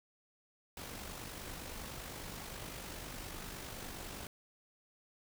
pink noise with amplitude modulation, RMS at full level -44 dBFS, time 0.77-4.27 s, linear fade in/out 2 ms, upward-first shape sine, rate 49.8 Hz, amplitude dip 40%, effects none

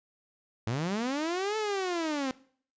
sawtooth linear two-way sweep, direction up then down, 103.83 to 440 to 255.2 Hz, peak -25 dBFS, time 0.67-2.31 s, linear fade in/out 0 ms, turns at 1.57 s, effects noise-tail reverb RT60 0.5 s tail -19 dB re dry + resampled to 16000 Hz

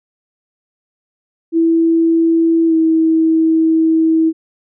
sine tone with pitch glide, 329.6 to 322.4 Hz, E4 to E4, 0 to -38 cents, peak -9 dBFS, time 1.52-4.33 s, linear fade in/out 50 ms, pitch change -38 cents, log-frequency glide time 2.67-2.74 s, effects none

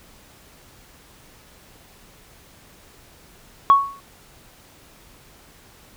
sine tone with exponential decay, 1110 Hz, C#6, 2 cents sharp, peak -5 dBFS, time 3.7-4 s, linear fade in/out 0 ms, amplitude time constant 64 ms, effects tanh soft clip ceiling -3 dBFS + pink hiss -50 dBFS RMS until 5.96 s

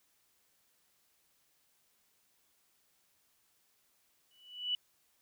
sine tone with exponential growth, 2960 Hz, F#7, in tune, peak -28 dBFS, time 4.31-4.75 s, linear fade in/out 2 ms, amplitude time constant 95 ms, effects white hiss -73 dBFS RMS until 5.21 s

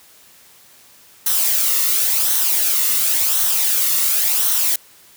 blue noise with flanger, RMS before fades -17 dBFS, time 1.26-4.76 s, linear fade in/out 5 ms, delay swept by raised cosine 0.41 to 1.28 ms, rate 0.93 Hz, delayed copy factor -0.5, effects white hiss -48 dBFS RMS until 5.16 s + high-pass 60 Hz 12 dB/octave

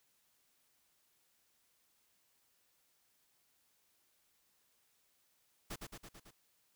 pink noise with echo, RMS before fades -43 dBFS, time 5.7-5.76 s, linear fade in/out 10 ms, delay 110 ms, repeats 5, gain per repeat -3 dB, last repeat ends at 6.31 s, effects white hiss -75 dBFS RMS until 6.75 s

